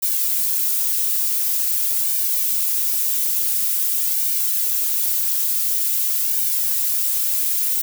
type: noise with flanger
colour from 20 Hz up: violet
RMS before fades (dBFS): -20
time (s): 0.02-7.82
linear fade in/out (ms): 10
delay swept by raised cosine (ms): 1.5 to 4.7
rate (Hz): 0.47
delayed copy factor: -0.8
effects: none